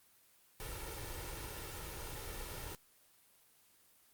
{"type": "noise with comb filter", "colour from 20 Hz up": "pink", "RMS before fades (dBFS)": -44, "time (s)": [0.6, 2.75], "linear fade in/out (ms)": 0, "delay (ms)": 2.2, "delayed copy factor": 0.8, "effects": ["white hiss -67 dBFS RMS until 4.13 s", "Opus 24 kbps"]}